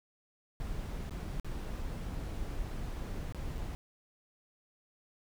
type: noise with dropouts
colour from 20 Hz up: brown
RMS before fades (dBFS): -38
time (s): 0.6-3.75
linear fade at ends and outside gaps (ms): 0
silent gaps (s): 1.095-1.108 / 1.398-1.446 / 3.324-3.347 / 3.575-3.58
effects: none